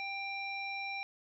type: harmonic tone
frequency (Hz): 790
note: G5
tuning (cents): +13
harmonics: 1 / 3 / 5 / 7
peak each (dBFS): -42 / -38 / -49 / -51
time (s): 0-1.03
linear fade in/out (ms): 0
effects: none